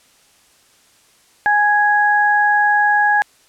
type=tone pair together; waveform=sine; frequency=830.6 / 1661.2 Hz; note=G#5 / G#6; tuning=0 / 0 cents; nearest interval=octave; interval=1200 cents; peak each=-14 dBFS; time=1.46-3.22 s; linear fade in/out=0 ms; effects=white hiss -53 dBFS RMS until 3.48 s + low-pass 10000 Hz 12 dB/octave

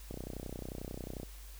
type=click train; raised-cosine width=2 ms; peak=-28 dBFS; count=36; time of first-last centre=0.11-1.232 s; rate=31.2 Hz; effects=added 50 Hz sine -47 dBFS peak until 1.59 s + white hiss -56 dBFS RMS until 1.59 s

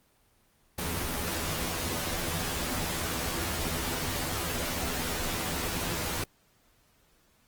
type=noise with comb filter; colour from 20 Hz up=pink; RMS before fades=-32 dBFS; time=0.78-6.24 s; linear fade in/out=5 ms; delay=12 ms; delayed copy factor=+0.85; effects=pink hiss -66 dBFS RMS until 7.47 s + Opus 24 kbps

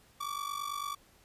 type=ring-modulated tone; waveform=45% pulse; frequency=1154 Hz; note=D6; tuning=31 cents flat; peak=-32 dBFS; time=0.2-0.95 s; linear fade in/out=10 ms; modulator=24.5 Hz; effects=pink hiss -63 dBFS RMS until 1.24 s + resampled to 32000 Hz

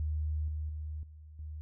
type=tone with level steps; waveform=sine; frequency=76.6 Hz; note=D#2; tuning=27 cents flat; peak=-30 / -33 / -36 / -48 / -39 dBFS; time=0-1.61 s; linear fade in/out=0 ms; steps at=0.48 / 0.69 / 1.03 / 1.39 s; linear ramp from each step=2 ms; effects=none

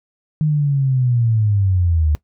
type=linear sweep; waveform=sine; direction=down; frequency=155.56 to 73.42 Hz; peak=-13 dBFS; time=0.41-2.15 s; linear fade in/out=0 ms; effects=noise-tail reverb RT60 0.1 s tail -19 dB re dry

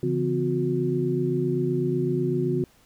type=tone cluster; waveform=sine; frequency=140.3 / 168.2 / 253.4 / 362.3 Hz; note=C#3 / E3 / B3 / F#4; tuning=+21 / +35 / +45 / -36 cents; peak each=-27 / -30 / -29 / -25 dBFS; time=0.03-2.64 s; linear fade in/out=2 ms; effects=pink hiss -59 dBFS RMS until 2.85 s

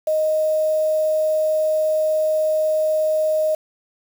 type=tone with quantisation; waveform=sine; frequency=622.3 Hz; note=D#5; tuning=in tune; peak=-16 dBFS; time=0.07-3.55 s; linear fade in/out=5 ms; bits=6; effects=none

